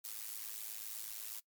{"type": "noise with amplitude modulation", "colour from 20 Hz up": "blue", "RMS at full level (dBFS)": -41, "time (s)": [0.04, 1.4], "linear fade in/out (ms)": 10, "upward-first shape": "sine", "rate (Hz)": 108, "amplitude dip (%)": 85, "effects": ["noise-tail reverb RT60 0.1 s tail -21 dB re dry", "MP3 96 kbps"]}